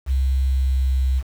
sine tone with pitch glide, 66.1 to 65.38 Hz, C2 to C2, +18 to -1 cents, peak -16 dBFS, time 0.06-1.23 s, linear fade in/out 50 ms, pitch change -19 cents, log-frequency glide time 0.46-1.07 s, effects 7-bit

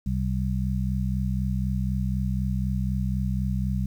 harmonic tone, 64 Hz, C2, 38 cents flat, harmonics 1 / 2 / 3, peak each -27 / -28 / -28 dBFS, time 0.06-3.86 s, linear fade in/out 5 ms, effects 9-bit

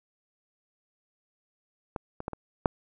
clicks, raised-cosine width 1 ms, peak -18 / -22 / -17 / -22 / -7 dBFS, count 5, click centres 1.962 / 2.204 / 2.281 / 2.333 / 2.658 s, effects none

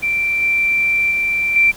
sine tone with level steps, 2349 Hz, D7, in tune, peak -15 / -13 / -15 / -9 dBFS, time 0.02-1.72 s, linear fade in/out 20 ms, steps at 0.42 / 1.11 / 1.56 s, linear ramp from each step 2 ms, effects pink hiss -38 dBFS RMS until 1.76 s

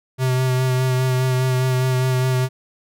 square tone with vibrato, 128.7 Hz, C3, 28 cents flat, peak -17 dBFS, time 0.18-2.49 s, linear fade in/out 50 ms, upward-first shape sine, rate 4.9 Hz, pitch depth 19 cents each way, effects none

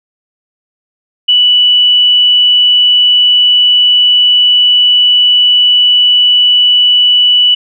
sine tone, 2960 Hz, F#7, in tune, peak -4 dBFS, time 1.28-7.55 s, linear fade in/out 10 ms, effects none

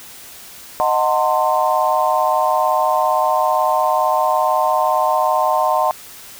sine chord, D# diminished seventh, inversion none, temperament equal with one note detuned, 622.3 / 740 / 901.1 / 1046.5 Hz, D#5 / F#5 / A5 / C6, 0 / 0 / +41 / 0 cents, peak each -19 dBFS, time 0.8-5.91 s, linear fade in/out 0 ms, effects white hiss -38 dBFS RMS until 6.39 s

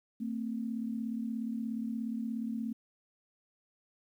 sine tone pair together, 224.7 / 261.6 Hz, A3 / C4, +37 / 0 cents, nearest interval minor third, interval 263 cents, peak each -34 / -39 dBFS, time 0.2-2.73 s, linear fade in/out 10 ms, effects 11-bit

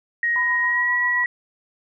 sine tone with pitch glide, 1881 to 1929.4 Hz, A#6 to B6, +15 to -41 cents, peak -18 dBFS, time 0.23-1.26 s, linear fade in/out 2 ms, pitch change +44 cents, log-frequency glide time 0.63-0.93 s
sine tone with tremolo, 1004 Hz, B5, 28 cents sharp, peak -24 dBFS, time 0.36-1.24 s, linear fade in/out 0 ms, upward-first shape sine, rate 7.5 Hz, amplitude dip 55%
effects none

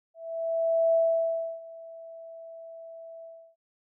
sine tone with ADSR envelope, 659.3 Hz, E5, in tune, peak -19 dBFS, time 0.14-3.56 s, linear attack 800 ms, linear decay 660 ms, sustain -22 dB, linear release 320 ms, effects none

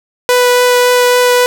sawtooth tone with vibrato, 493.9 Hz, B4, in tune, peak -3 dBFS, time 0.29-1.46 s, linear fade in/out 0 ms, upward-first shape triangle, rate 3.6 Hz, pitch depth 8 cents each way, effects none

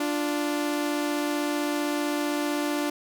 sawtooth tone pair together, 293.6 / 349.2 Hz, D4 / F4, 0 / 0 cents, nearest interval minor third, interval 300 cents, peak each -22 / -28 dBFS, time 0-2.9 s, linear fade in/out 5 ms, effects none

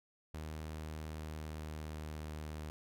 sawtooth tone with pitch glide, 77.78 to 76.8 Hz, D#2 to D#2, 0 to -22 cents, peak -38 dBFS, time 0.34-2.7 s, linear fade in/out 0 ms, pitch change -22 cents, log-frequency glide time 1.01-2.31 s, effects none

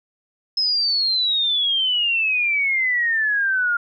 sine exponential sweep, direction down, 5180 to 1400 Hz, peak -17 dBFS, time 0.57-3.77 s, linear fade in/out 5 ms, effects none

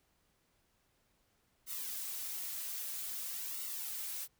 blue noise with flanger, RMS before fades -41 dBFS, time 1.66-4.28 s, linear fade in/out 50 ms, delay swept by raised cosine 1.2 to 5.5 ms, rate 0.51 Hz, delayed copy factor -0.6, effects pink hiss -75 dBFS RMS until 4.39 s

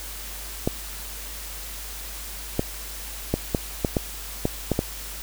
clicks, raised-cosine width 2 ms, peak -7 dBFS, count 9, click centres 0.675 / 2.594 / 3.34 / 3.548 / 3.848 / 3.968 / 4.454 / 4.717 / 4.791 s, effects added 50 Hz sine -38 dBFS peak until 5.22 s + white hiss -37 dBFS RMS until 5.22 s

